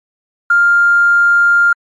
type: tone with tanh clipping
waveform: triangle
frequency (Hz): 1400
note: F6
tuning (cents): +4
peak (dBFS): -6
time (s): 0.5-1.73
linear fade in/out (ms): 5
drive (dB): 2
effects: MP3 48 kbps